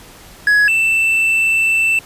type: tone pair in turn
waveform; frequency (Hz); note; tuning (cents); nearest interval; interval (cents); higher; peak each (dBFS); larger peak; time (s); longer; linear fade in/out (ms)
triangle; 1677 / 2662; G#6 / E7; +16 / +16; minor sixth; 800; second; -7 / -10; first; 0.47-0.68 / 0.68-1.99; second; 2
effects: pink hiss -40 dBFS RMS until 2.05 s + resampled to 32000 Hz